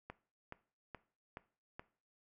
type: click train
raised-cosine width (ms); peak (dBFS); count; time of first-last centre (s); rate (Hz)
0.5; -30; 5; 0.1-1.795; 2.36
effects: noise-tail reverb RT60 0.4 s tail -18 dB re dry